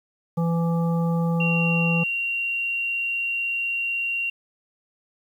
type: harmonic tone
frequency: 167.7 Hz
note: E3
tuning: 30 cents sharp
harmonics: 1 / 3 / 5 / 7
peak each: -20 / -30 / -34 / -37 dBFS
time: 0.37-2.04 s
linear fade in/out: 10 ms
type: tone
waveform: sine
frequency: 2758 Hz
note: F7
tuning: 22 cents flat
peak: -23 dBFS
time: 1.4-4.3 s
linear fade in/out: 5 ms
effects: 9-bit